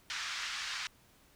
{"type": "band-pass noise", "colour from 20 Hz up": "pink", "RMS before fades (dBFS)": -39, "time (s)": [0.1, 0.87], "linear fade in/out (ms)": 0, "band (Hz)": [1300, 6000], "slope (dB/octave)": 24, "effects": ["pink hiss -64 dBFS RMS until 1.35 s"]}